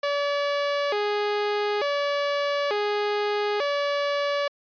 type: tone with vibrato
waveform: sawtooth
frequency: 487.2 Hz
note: B4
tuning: 24 cents flat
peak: -19 dBFS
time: 0.03-4.48 s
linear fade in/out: 5 ms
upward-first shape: square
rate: 0.56 Hz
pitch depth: 280 cents each way
effects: resampled to 11025 Hz